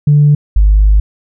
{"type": "tone pair in turn", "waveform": "sine", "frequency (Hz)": [146.83, 51.15], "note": ["D3", "G#1"], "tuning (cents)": [0, -26], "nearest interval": "octave + tritone", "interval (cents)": 1826, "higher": "first", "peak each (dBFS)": -3, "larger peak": "neither", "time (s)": [[0.07, 0.35], [0.56, 1]], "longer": "second", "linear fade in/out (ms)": 5, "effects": ["tanh soft clip ceiling 0 dBFS"]}